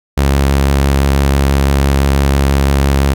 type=tone with vibrato; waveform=sawtooth; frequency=69 Hz; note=C#2; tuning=7 cents flat; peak=-5 dBFS; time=0.17-3.14 s; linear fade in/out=10 ms; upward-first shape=sine; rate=6 Hz; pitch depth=15 cents each way; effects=none